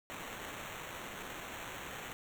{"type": "noise with sample-and-hold", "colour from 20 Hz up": "white", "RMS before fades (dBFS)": -45, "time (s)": [0.1, 2.13], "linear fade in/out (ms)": 0, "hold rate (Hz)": 4900, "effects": []}